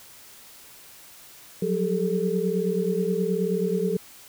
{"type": "tone cluster", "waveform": "sine", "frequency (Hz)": [179.9, 189.3, 404.2, 443.1], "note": ["F#3", "F#3", "G#4", "A4"], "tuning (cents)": [-48, 40, -47, 12], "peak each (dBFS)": [-27, -30, -28, -26], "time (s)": [1.62, 3.97], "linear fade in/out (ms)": 5, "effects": ["white hiss -48 dBFS RMS until 4.28 s"]}